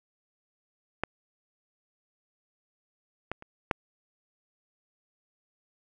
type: clicks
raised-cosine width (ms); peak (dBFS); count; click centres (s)
0.5; -12 / -17 / -30 / -9; 4; 1.036 / 3.316 / 3.424 / 3.712
effects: none